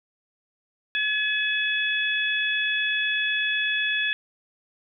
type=harmonic tone; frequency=852 Hz; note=G#5; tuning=44 cents sharp; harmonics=2 / 3 / 4; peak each=-25 / -27 / -28 dBFS; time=0.95-4.13 s; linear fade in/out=0 ms; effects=none